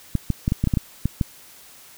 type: clicks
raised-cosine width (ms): 5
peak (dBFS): -7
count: 10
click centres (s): 0.153 / 0.303 / 0.479 / 0.521 / 0.64 / 0.673 / 0.738 / 0.772 / 1.056 / 1.212
effects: white hiss -47 dBFS RMS until 1.97 s